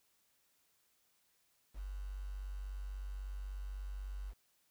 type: tone with quantisation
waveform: sine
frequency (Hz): 48.15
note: G1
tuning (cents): -30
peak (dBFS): -40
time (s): 1.74-4.34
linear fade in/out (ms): 50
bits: 10
effects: white hiss -75 dBFS RMS until 4.7 s